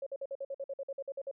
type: tone bursts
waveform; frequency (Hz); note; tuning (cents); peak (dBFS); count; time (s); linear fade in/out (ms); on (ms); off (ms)
sine; 549; C#5; -17; -35; 14; 0.02-1.313; 5; 45; 51
effects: none